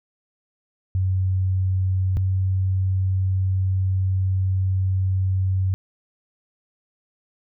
sine tone pair in turn, 93.8 / 94.45 Hz, F#2 / F#2, +24 / +36 cents, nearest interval unison, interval 12 cents, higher second, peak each -18 dBFS, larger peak neither, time 0.95-2.17 / 2.17-5.74 s, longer second, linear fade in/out 0 ms, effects none

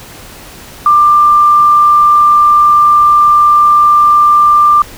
sine tone, 1188 Hz, D6, 20 cents sharp, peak -3 dBFS, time 0.86-4.82 s, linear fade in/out 2 ms, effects pink hiss -32 dBFS RMS until 4.97 s

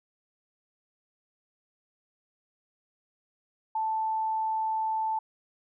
sine tone, 880 Hz, A5, in tune, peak -26 dBFS, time 3.75-5.19 s, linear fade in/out 5 ms, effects none

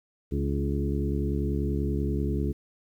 harmonic tone with a mistuned harmonic, 70.3 Hz, C#2, 25 cents sharp, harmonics 1 / 2 / 3 / 4 / 5 / 6, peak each -28 / -31 / -33 / -34 / -35 / -36 dBFS, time 0.31-2.53 s, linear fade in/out 20 ms, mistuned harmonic 4, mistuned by +29 cents, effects 10-bit

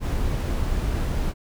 brown noise, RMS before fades -24 dBFS, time 0-1.34 s, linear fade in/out 50 ms, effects none

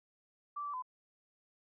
sine tone with pitch steps, 1166 / 1159 / 1014 Hz, D6 / D6 / B5, -13 / -23 / +45 cents, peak -37 dBFS, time 0.56-0.824 s, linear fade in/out 10 ms, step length 88 ms, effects none

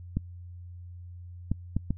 clicks, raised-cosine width 5 ms, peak -14 dBFS, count 4, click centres 0.17 / 1.516 / 1.766 / 1.906 s, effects noise-tail reverb RT60 0.1 s tail -26 dB re dry + added 88 Hz sine -41 dBFS peak until 1.97 s

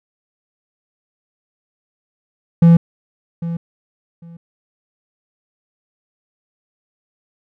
triangle tone with echo, 168.1 Hz, E3, 34 cents sharp, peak -3 dBFS, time 2.62-2.77 s, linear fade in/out 5 ms, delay 800 ms, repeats 2, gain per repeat -15 dB, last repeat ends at 4.37 s, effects none

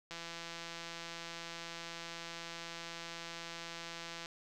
click train, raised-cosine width 0.2 ms, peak -27 dBFS, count 698, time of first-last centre 0.11-4.259 s, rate 168 Hz, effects none

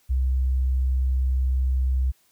sine tone, 64.7 Hz, C2, 19 cents flat, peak -19 dBFS, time 0.09-2.12 s, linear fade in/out 20 ms, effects white hiss -63 dBFS RMS until 2.31 s

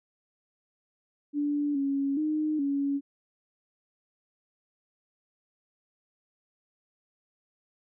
sine tone with pitch steps, 291.1 / 277 / 306.9 / 280.4 Hz, D4 / C#4 / D#4 / C#4, -15 / -1 / -24 / +20 cents, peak -25 dBFS, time 1.33-3.01 s, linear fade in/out 50 ms, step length 420 ms, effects none

